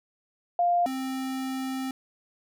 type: tone pair in turn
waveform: sine / square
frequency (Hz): 700 / 263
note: F5 / C4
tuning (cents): +4 / +9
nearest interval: octave + perfect fourth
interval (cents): 1695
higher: first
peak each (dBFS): -20 / -30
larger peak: first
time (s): 0.59-0.86 / 0.86-1.91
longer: second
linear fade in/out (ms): 2
effects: none